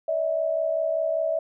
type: tone pair together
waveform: sine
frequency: 580.9 / 646 Hz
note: D5 / E5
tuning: -19 / -35 cents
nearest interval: major second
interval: 184 cents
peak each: -28 / -23 dBFS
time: 0.08-1.39 s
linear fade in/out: 5 ms
effects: none